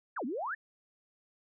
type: exponential two-way sweep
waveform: sine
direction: down then up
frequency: 1871 to 220 to 1871 Hz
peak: -33 dBFS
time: 0.16-0.55 s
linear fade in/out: 10 ms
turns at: 0.25 s
effects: none